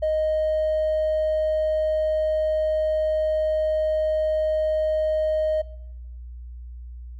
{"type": "tone with hard clipping", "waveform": "sine", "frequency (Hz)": 622.3, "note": "D#5", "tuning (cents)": 0, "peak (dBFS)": -20, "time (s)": [0.02, 5.62], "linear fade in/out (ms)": 10, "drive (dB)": 1, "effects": ["noise-tail reverb RT60 0.9 s tail -22 dB re dry", "added 60 Hz sine -35 dBFS peak until 7.19 s"]}